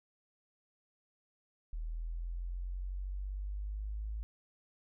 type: linear sweep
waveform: sine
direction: up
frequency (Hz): 39.68 to 53.8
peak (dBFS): -36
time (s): 1.73-4.23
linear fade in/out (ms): 0
effects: none